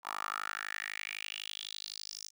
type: tone with high-pass filter sweep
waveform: 10% pulse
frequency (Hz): 51.91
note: G#1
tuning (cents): 0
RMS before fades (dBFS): -41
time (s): 0.03-2.31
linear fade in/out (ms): 50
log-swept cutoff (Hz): 1000 to 5900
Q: 4.9
effects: none